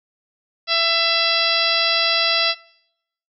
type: harmonic tone with a mistuned harmonic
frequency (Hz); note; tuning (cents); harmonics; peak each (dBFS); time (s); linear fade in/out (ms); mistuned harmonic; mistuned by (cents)
668; E5; +23; 1 / 2 / 3 / 4 / 5 / 6 / 7 / 8; -26 / -25 / -26 / -24 / -24 / -23 / -22 / -27; 0.67-2.55; 50; 7; +35
effects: noise-tail reverb RT60 0.8 s tail -23 dB re dry